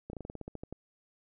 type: slowing click train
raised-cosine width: 2 ms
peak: -27 dBFS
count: 12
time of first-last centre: 0.1-0.726 s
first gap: 32 ms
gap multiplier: 1.11
effects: none